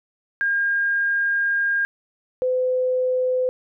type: tone pair in turn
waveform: sine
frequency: 1614 / 508.4 Hz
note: G#6 / C5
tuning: -50 / -50 cents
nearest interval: octave + minor sixth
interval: 2000 cents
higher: first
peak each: -18 dBFS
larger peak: neither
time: 0.41-1.85 / 2.42-3.49 s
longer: first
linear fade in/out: 0 ms
effects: none